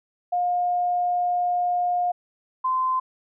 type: tone pair in turn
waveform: sine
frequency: 712 / 1033.2 Hz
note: F5 / C6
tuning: +33 / -22 cents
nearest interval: tritone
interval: 645 cents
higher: second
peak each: -20 dBFS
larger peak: neither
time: 0.32-2.12 / 2.64-3 s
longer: first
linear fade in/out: 10 ms
effects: none